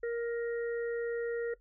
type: harmonic tone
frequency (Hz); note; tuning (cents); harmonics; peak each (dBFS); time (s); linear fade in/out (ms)
468.5; A#4; +9; 1 / 3 / 4; -31 / -47 / -46; 0.03-1.54; 5
effects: noise-tail reverb RT60 0.1 s tail -18 dB re dry + added 43 Hz sine -62 dBFS peak until 1.6 s